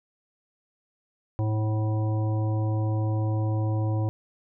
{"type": "harmonic tone", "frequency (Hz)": 108.3, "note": "A2", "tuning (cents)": -27, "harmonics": [1, 3, 5, 7, 9], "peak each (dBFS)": [-23, -33, -37, -40, -42], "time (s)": [1.39, 4.09], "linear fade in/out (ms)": 0, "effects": []}